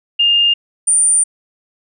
sine tone pair in turn, 2817 / 9079 Hz, F7 / C#9, +14 / +40 cents, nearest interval octave + minor sixth, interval 2026 cents, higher second, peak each -9 dBFS, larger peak neither, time 0.19-0.54 / 0.87-1.24 s, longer second, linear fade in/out 10 ms, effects none

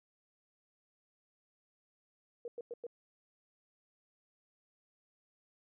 sine tone bursts, 475.6 Hz, A#4, 35 cents sharp, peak -39 dBFS, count 4, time 2.45-2.867 s, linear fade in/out 2 ms, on 30 ms, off 99 ms, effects none

